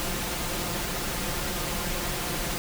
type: noise with comb filter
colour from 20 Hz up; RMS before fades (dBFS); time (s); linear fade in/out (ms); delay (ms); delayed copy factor
pink; -30; 0-2.58; 0; 5.7; +0.5
effects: none